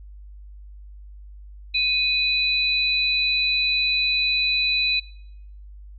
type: tone pair together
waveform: sine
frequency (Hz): 2502 / 3972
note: D#7 / B7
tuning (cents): +9 / +9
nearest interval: minor sixth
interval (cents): 800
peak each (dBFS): -22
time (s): 1.74-5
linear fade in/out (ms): 10
effects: noise-tail reverb RT60 0.7 s tail -19 dB re dry + added 50 Hz sine -39 dBFS peak until 5.98 s